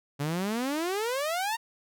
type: exponential sweep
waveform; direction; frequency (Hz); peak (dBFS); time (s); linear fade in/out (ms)
sawtooth; up; 138.2 to 940; -24; 0.19-1.57; 20
effects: none